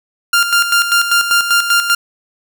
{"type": "tone with tremolo", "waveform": "sawtooth", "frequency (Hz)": 1396.9, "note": "F6", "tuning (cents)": 0, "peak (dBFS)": -5, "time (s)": [0.33, 1.95], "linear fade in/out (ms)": 5, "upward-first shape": "square", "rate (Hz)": 5.1, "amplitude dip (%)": 60, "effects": []}